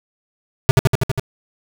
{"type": "tone with echo", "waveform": "square", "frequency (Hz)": 131.7, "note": "C3", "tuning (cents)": 12, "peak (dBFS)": -6, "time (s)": [0.69, 0.71], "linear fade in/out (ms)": 0, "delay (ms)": 81, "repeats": 6, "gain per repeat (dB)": -2, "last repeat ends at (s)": 1.196, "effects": []}